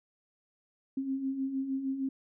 sine beating tone pair, 262.9 / 269.4 Hz, C4 / C#4, +8 / -49 cents, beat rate 6.5 Hz, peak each -39 / -31 dBFS, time 0.97-2.09 s, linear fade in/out 5 ms, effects none

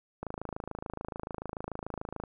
click train, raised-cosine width 1 ms, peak -22 dBFS, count 55, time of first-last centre 0.23-2.237 s, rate 26.9 Hz, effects none

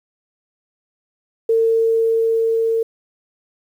sine tone with level ramp, 452.8 Hz, A4, 50 cents sharp, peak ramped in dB -12 to -15 dBFS, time 1.49-2.83 s, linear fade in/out 5 ms, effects 8-bit

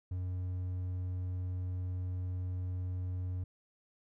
triangle tone, 91.1 Hz, F#2, 26 cents flat, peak -32 dBFS, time 0.11-3.44 s, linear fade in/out 5 ms, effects none

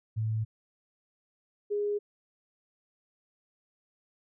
sine tone pair in turn, 110 / 412.3 Hz, A2 / G#4, 0 / -13 cents, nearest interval octave + major seventh, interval 2287 cents, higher second, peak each -27 dBFS, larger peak neither, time 0.16-0.45 / 1.7-1.99 s, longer neither, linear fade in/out 20 ms, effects none

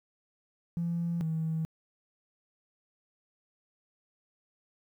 triangle tone pair in turn, 170 / 160.51 Hz, F3 / E3, -46 / -46 cents, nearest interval minor second, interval 100 cents, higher first, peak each -25 dBFS, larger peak neither, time 0.77-1.21 / 1.21-1.65 s, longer neither, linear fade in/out 0 ms, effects tanh soft clip ceiling -26 dBFS + 11-bit

